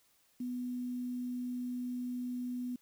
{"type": "tone with quantisation", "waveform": "sine", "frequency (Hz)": 247.5, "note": "B3", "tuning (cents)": 4, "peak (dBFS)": -35, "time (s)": [0.4, 2.76], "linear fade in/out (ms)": 5, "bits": 10, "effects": ["white hiss -70 dBFS RMS until 2.81 s"]}